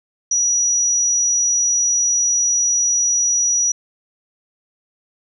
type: tone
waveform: sine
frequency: 5830 Hz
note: F#8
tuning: 26 cents flat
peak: -14 dBFS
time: 0.31-3.72 s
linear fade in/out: 5 ms
effects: none

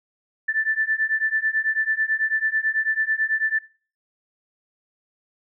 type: beating tone pair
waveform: sine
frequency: 1758 / 1767.1 Hz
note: A6 / A6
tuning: -2 / +7 cents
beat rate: 9.1 Hz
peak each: -23 / -23 dBFS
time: 0.48-3.59 s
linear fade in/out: 10 ms
effects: noise-tail reverb RT60 0.4 s tail -19 dB re dry

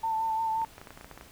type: tone with vibrato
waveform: sine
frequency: 891 Hz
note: A5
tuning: 22 cents sharp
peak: -26 dBFS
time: 0.03-0.65 s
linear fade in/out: 10 ms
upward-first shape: sine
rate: 5.7 Hz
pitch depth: 24 cents each way
type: clicks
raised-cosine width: 0.5 ms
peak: -29 dBFS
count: 12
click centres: 0.617 / 0.648 / 0.781 / 0.815 / 0.872 / 0.906 / 0.975 / 1.011 / 1.045 / 1.113 / 1.176 / 1.211 s
effects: pink hiss -53 dBFS RMS until 1.31 s

